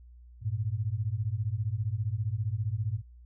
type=beating tone pair; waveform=sine; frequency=99.8 / 114.8 Hz; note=G2 / A#2; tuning=+32 / -26 cents; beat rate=15 Hz; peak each=-31 dBFS; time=0.41-3.02 s; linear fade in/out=50 ms; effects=added 60 Hz sine -49 dBFS peak until 3.25 s